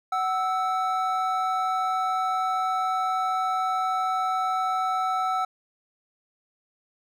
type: tone pair together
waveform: triangle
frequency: 749.3 / 1316 Hz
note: F#5 / E6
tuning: +22 / -3 cents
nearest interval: minor seventh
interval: 975 cents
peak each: -24 dBFS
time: 0.12-5.45 s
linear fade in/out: 5 ms
effects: none